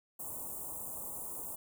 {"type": "band-stop noise", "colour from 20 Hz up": "white", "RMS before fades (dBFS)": -42, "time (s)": [0.19, 1.56], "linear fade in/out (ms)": 10, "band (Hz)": [1100, 7700], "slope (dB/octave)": 48, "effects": []}